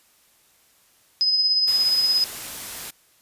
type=tone with tremolo; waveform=sine; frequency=5040 Hz; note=D#8; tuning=21 cents sharp; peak=-15 dBFS; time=1.21-2.24 s; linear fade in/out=0 ms; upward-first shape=triangle; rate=17 Hz; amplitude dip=45%
type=noise; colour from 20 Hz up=white; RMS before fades=-34 dBFS; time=1.67-2.91 s; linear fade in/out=10 ms
effects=white hiss -59 dBFS RMS until 3.21 s + resampled to 32000 Hz